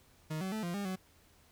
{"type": "tone with pitch steps", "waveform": "40% pulse", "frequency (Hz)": [155.9, 189.1, 217.8, 173.3, 201.6, 187.1], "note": ["D#3", "F#3", "A3", "F3", "G3", "F#3"], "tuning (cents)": [4, 38, -17, -13, 49, 20], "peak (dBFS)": -34, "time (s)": [0.3, 0.96], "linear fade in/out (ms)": 10, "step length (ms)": 110, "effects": ["added 84 Hz sine -69 dBFS peak until 1.51 s", "pink hiss -65 dBFS RMS until 1.51 s"]}